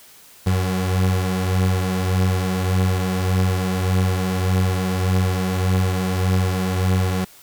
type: beating tone pair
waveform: 30% pulse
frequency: 92.5 / 94.2 Hz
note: F#2 / F#2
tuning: 0 / +32 cents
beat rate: 1.7 Hz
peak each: -16 / -21 dBFS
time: 0.46-7.25 s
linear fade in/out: 10 ms
effects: white hiss -47 dBFS RMS until 7.42 s